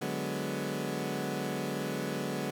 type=chord; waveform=20% pulse; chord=G# half-diminished seventh; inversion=second; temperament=equal; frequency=146.83 / 185 / 207.7 / 246.9 Hz; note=D3 / F#3 / G#3 / B3; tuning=0 / 0 / 0 / 0 cents; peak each=-33 dBFS; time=0.01-2.51 s; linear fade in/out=10 ms; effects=none